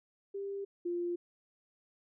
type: tone pair in turn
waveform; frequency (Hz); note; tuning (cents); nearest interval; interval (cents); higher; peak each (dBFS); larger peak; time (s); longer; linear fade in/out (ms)
sine; 397 / 348.6; G4 / F4; +22 / -3; major second; 225; first; -36 / -32; second; 0.34-0.65 / 0.85-1.16; neither; 10
effects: none